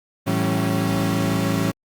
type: tone cluster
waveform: 35% pulse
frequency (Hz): 109.3 / 164.7 / 191.2 / 275.3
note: A2 / E3 / G3 / C#4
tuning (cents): -11 / -1 / -43 / -12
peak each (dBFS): -23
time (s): 0.26-1.72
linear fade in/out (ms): 20
effects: Opus 32 kbps